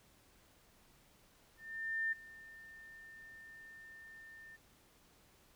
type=tone with ADSR envelope; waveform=sine; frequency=1800 Hz; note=A6; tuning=39 cents sharp; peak=-32 dBFS; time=1.57-4.57 s; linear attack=550 ms; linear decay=15 ms; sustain=-20 dB; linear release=21 ms; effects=pink hiss -67 dBFS RMS until 5.55 s